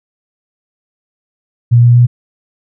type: tone with pitch steps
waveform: sine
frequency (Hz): 119.3 / 120.4 / 121.6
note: A#2 / B2 / B2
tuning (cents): +41 / -44 / -26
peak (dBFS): -3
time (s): 1.71-2.07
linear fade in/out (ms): 20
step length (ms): 120
effects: none